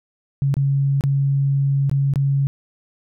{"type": "tone with dropouts", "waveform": "sine", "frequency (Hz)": 138.59, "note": "C#3", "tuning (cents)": 0, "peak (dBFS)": -15, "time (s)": [0.42, 2.47], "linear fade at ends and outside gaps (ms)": 0, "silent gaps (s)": [[0.541, 0.568], [1.009, 1.038], [1.896, 1.914], [2.137, 2.158]], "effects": []}